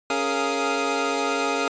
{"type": "tone cluster", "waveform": "25% pulse", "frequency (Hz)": [277.7, 414.7, 462.3, 695, 1249], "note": ["C#4", "G#4", "A#4", "F5", "D#6"], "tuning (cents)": [3, -3, -14, -9, 6], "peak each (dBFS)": -25, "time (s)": [0.1, 1.68], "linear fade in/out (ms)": 2, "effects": ["resampled to 16000 Hz"]}